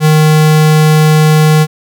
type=tone; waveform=square; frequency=154.7 Hz; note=D#3; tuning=10 cents flat; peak=-5 dBFS; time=0-1.67 s; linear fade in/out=50 ms; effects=none